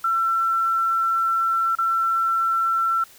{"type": "tone with dropouts", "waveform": "sine", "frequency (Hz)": 1346, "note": "E6", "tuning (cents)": 36, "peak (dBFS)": -18, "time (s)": [0.04, 3.04], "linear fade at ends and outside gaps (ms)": 5, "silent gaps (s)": [1.753, 1.785], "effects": ["white hiss -49 dBFS RMS until 3.18 s"]}